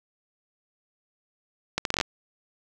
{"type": "accelerating click train", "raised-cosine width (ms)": 0.2, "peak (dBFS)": -7, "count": 8, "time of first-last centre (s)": [1.78, 2.011], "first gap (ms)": 72, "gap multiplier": 0.72, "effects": []}